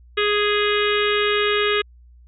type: harmonic tone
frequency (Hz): 415.3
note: G#4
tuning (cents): 0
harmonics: 1 / 3 / 4 / 5 / 6 / 7 / 8 / 9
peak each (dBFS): -20 / -25 / -26 / -27 / -28 / -28 / -29 / -30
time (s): 0.17-1.82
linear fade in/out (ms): 10
effects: added 60 Hz sine -45 dBFS peak until 2.27 s